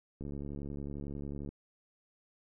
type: click train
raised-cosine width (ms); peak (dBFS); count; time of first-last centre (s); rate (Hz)
3; -29; 92; 0.21-1.49; 71.1
effects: none